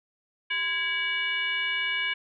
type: tone with frequency modulation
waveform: sine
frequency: 2281 Hz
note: C#7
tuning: 49 cents sharp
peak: -25 dBFS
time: 0.5-2.14 s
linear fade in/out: 10 ms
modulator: 628 Hz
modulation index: 1.2
effects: none